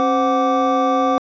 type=tone cluster; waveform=triangle; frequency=269.3 / 516 / 741 / 1167 Hz; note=C#4 / C5 / F#5 / D6; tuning=-50 / -24 / +2 / -11 cents; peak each=-18 dBFS; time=0-1.18 s; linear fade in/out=0 ms; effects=resampled to 16000 Hz